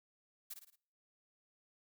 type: noise with echo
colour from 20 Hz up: blue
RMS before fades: -45 dBFS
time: 0.5-0.54 s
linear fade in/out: 10 ms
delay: 55 ms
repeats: 4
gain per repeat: -6 dB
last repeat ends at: 0.76 s
effects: noise-tail reverb RT60 0.6 s tail -25 dB re dry